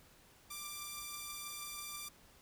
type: beating tone pair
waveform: 5% pulse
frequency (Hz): 1174.7 / 1180.9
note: D6 / D6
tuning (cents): 0 / +9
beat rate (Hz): 6.2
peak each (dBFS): -39 / -32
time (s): 0.5-2.09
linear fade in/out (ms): 10
effects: pink hiss -63 dBFS RMS until 2.41 s